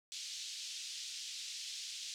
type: band-pass noise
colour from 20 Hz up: pink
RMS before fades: -45 dBFS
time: 0.12-2.14 s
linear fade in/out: 0 ms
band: 3200 to 6900 Hz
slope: 24 dB/octave
effects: none